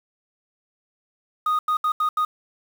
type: tone bursts at uneven times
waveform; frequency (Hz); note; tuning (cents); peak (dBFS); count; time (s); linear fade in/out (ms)
sine; 1240; D#6; -6; -16; 5; 1.46-1.59 / 1.68-1.77 / 1.84-1.92 / 2-2.09 / 2.17-2.25; 5
effects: tanh soft clip ceiling -17 dBFS + 7-bit